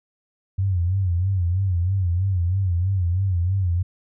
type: tone with vibrato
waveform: sine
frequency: 91.7 Hz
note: F#2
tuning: 15 cents flat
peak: -18 dBFS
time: 0.58-3.83 s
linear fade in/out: 10 ms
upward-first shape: sine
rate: 3.1 Hz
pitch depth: 120 cents each way
effects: none